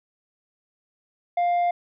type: tone with tanh clipping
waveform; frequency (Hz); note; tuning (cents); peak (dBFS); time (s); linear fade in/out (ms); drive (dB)
sine; 701; F5; +6; -20; 1.37-1.71; 5; 4
effects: none